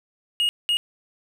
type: tone bursts at uneven times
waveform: triangle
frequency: 2868 Hz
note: F7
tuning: 45 cents sharp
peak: -17 dBFS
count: 2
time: 0.4-0.49 / 0.69-0.77 s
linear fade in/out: 0 ms
effects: none